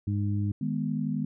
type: harmonic tone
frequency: 102 Hz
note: G#2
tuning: 31 cents flat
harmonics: 1 / 2 / 3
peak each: -26 / -32 / -36 dBFS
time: 0.07-0.52 s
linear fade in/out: 5 ms
type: chord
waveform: sine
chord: G# minor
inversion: second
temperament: equal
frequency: 155.56 / 207.7 / 246.9 Hz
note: D#3 / G#3 / B3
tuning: 0 / 0 / 0 cents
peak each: -31 dBFS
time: 0.61-1.25 s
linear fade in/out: 5 ms
effects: none